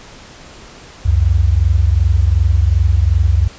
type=tone pair together; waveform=sine; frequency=66.72 / 89.4 Hz; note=C2 / F2; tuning=+34 / +41 cents; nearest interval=perfect fourth; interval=507 cents; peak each=-12 dBFS; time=1.05-3.48 s; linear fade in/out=10 ms; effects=pink hiss -38 dBFS RMS until 3.58 s + resampled to 16000 Hz